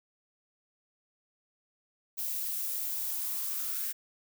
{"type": "noise with high-pass filter sweep", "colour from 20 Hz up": "violet", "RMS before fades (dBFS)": -34, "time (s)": [2.17, 3.93], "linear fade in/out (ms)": 20, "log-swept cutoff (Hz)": [370, 1600], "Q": 4.8, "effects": []}